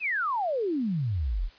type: exponential sweep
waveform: sine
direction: down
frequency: 2678 to 33.99 Hz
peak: -25 dBFS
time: 0-1.5 s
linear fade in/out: 50 ms
effects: white hiss -55 dBFS RMS until 1.58 s + resampled to 11025 Hz